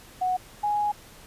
sine tone pair in turn, 737 / 831.1 Hz, F#5 / G#5, -7 / +1 cents, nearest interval major second, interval 208 cents, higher second, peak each -22 dBFS, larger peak neither, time 0.21-0.37 / 0.63-0.92 s, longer second, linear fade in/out 10 ms, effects pink hiss -49 dBFS RMS until 1.26 s + resampled to 32000 Hz

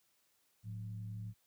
sine tone with frequency modulation, 108.7 Hz, A2, 21 cents flat, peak -40 dBFS, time 0.63-1.34 s, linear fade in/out 50 ms, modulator 72 Hz, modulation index 0.59, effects white hiss -75 dBFS RMS until 1.46 s + high-pass 60 Hz 12 dB/octave

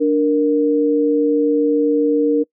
sine tone pair together, 293.7 / 466.2 Hz, D4 / A#4, 0 / 0 cents, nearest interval minor sixth, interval 800 cents, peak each -15 dBFS, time 0-2.44 s, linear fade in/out 20 ms, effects noise-tail reverb RT60 0.1 s tail -24 dB re dry

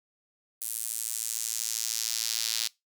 square tone with high-pass filter sweep, 56.5 Hz, A1, 47 cents sharp, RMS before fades -32 dBFS, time 0.61-2.68 s, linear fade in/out 10 ms, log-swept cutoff 9900 to 4300 Hz, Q 1.7, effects noise-tail reverb RT60 0.2 s tail -22 dB re dry

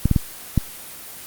clicks, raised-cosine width 5 ms, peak -3 dBFS, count 4, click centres 0.056 / 0.113 / 0.162 / 0.577 s, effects white hiss -37 dBFS RMS until 1.26 s + Opus 24 kbps

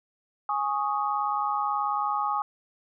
sine chord, Ab suspended fourth, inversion none, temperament just, 830.6 / 1107.5 / 1245.9 Hz, Ab5 / Db6 / Eb6, 0 / -2 / +2 cents, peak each -28 / -30 / -29 dBFS, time 0.49-2.42 s, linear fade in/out 2 ms, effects none

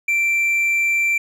triangle tone, 2349 Hz, D7, in tune, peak -14 dBFS, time 0.08-1.18 s, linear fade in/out 5 ms, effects none

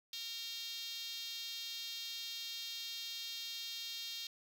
5% pulse tone with high-pass filter, 461.4 Hz, A#4, 18 cents flat, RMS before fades -44 dBFS, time 0.13-4.27 s, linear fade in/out 2 ms, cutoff 3600 Hz, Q 2.5, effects none

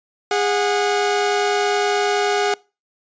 sawtooth tone pair together, 410.3 / 731 Hz, G#4 / F#5, -21 / -21 cents, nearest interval minor seventh, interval 1000 cents, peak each -15 / -17 dBFS, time 0.31-2.54 s, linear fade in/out 2 ms, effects noise-tail reverb RT60 0.3 s tail -24 dB re dry + resampled to 16000 Hz

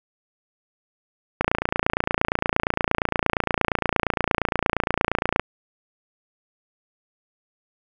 click train, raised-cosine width 0.5 ms, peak -4 dBFS, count 115, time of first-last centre 1.41-5.396 s, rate 28.6 Hz, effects none

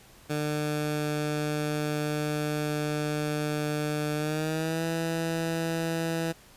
15% pulse tone with pitch glide, 150.1 to 164.63 Hz, D3 to E3, +38 to -2 cents, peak -21 dBFS, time 0.29-6.33 s, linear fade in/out 20 ms, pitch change +160 cents, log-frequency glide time 4.15-4.84 s, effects pink hiss -54 dBFS RMS until 6.56 s + resampled to 32000 Hz

